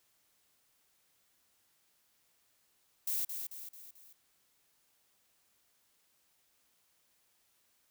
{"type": "noise with echo", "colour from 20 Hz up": "violet", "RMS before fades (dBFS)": -34, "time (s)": [3.07, 3.25], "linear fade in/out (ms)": 5, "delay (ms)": 220, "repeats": 4, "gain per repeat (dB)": -6, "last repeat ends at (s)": 4.13, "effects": ["white hiss -73 dBFS RMS until 7.9 s"]}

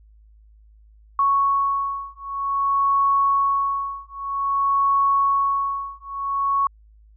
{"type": "beating tone pair", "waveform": "sine", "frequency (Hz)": [1108.7, 1109.22], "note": ["C#6", "C#6"], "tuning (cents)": [0, 1], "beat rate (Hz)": 0.52, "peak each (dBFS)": -21, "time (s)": [1.19, 6.67], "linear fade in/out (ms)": 2, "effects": ["added 53 Hz sine -48 dBFS peak until 7.16 s"]}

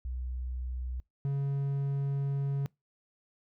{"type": "tone pair in turn", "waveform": ["sine", "triangle"], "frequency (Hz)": [62.6, 139.16], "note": ["B1", "C#3"], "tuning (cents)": [24, 7], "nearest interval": "octave + major second", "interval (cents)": 1383, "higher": "second", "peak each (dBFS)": [-33, -26], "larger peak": "second", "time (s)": [[0.05, 1], [1.25, 2.66]], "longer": "second", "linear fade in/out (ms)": 0, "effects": ["noise-tail reverb RT60 0.2 s tail -25 dB re dry"]}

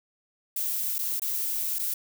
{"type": "noise with dropouts", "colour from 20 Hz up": "violet", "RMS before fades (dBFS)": -29, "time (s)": [0.56, 1.94], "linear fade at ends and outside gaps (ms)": 5, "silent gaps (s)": [[0.983, 0.989], [1.196, 1.218], [1.787, 1.793]], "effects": []}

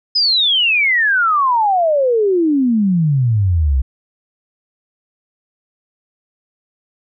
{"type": "exponential sweep", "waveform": "sine", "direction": "down", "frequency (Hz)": [5110, 62.1], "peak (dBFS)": -11, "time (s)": [0.15, 3.82], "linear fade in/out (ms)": 10, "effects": []}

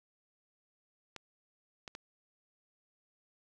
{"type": "clicks", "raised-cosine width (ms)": 0.2, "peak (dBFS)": -26, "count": 3, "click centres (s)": [1.163, 1.878, 1.951], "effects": []}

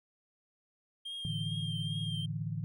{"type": "tone with vibrato", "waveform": "triangle", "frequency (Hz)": 3194, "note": "G7", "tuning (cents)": 32, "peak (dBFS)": -37, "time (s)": [1.05, 2.26], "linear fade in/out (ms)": 10, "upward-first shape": "triangle", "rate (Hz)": 2.4, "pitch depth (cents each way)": 38}
{"type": "chord", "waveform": "sine", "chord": "A suspended fourth", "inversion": "none", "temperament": "equal", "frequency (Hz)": [110, 146.83, 164.81], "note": ["A2", "D3", "E3"], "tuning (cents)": [0, 0, 0], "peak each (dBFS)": -38, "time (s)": [1.25, 2.64], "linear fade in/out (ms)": 0}
{"effects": []}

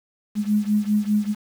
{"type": "beating tone pair", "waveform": "sine", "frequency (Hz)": [207.7, 212.7], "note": ["G#3", "G#3"], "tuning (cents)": [0, 42], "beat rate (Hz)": 5, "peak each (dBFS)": [-20, -22], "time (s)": [0.35, 1.35], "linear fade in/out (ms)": 50, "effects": ["7-bit"]}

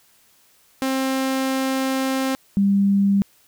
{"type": "tone pair in turn", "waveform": ["sawtooth", "sine"], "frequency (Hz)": [265.1, 198.6], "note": ["C4", "G3"], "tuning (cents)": [23, 23], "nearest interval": "perfect fourth", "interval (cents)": 500, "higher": "first", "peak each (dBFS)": [-16, -14], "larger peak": "second", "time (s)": [[0.82, 2.35], [2.57, 3.22]], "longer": "first", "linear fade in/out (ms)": 0, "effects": ["white hiss -57 dBFS RMS until 3.47 s"]}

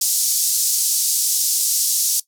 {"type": "band-pass noise", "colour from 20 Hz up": "pink", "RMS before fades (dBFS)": -19, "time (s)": [0.01, 2.2], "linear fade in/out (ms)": 5, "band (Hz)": [5400, 14000], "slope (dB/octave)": 24, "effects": ["noise-tail reverb RT60 0.1 s tail -18 dB re dry"]}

